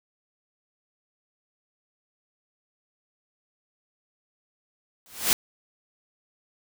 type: noise with exponential growth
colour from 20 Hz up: white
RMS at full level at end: -17 dBFS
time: 5.06-5.33 s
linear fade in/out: 0 ms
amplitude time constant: 58 ms
effects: none